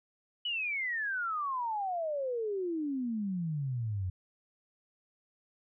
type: exponential sweep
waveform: sine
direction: down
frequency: 2991 to 88.8 Hz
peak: -31 dBFS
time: 0.45-4.1 s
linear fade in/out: 5 ms
effects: none